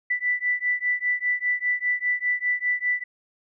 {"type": "beating tone pair", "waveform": "sine", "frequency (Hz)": [1975.5, 1980.5], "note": ["B6", "B6"], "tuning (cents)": [0, 4], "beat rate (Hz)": 5, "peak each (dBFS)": -25, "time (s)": [0.1, 3.04], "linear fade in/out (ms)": 10, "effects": []}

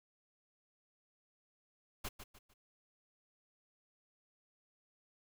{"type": "noise with echo", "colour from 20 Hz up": "pink", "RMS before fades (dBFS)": -41, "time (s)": [2.04, 2.09], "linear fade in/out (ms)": 10, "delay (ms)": 150, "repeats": 3, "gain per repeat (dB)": -9, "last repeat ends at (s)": 2.54, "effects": []}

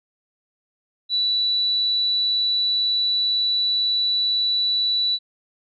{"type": "tone", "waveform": "sine", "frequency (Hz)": 3951, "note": "B7", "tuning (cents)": 0, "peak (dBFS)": -18, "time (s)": [1.09, 5.19], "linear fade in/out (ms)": 50, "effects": []}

